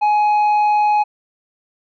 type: tone with tanh clipping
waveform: sine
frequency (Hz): 839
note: G#5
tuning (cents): +17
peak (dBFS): -13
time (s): 0.01-1.04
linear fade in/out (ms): 20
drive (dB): 5
effects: none